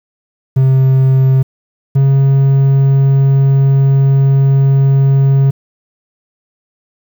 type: tone pair in turn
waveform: triangle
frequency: 132.5 / 136.62 Hz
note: C3 / C#3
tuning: +22 / -25 cents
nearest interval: minor second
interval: 53 cents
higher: second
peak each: -4 dBFS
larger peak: neither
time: 0.56-1.43 / 1.95-5.51 s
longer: second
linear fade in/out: 10 ms
effects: 7-bit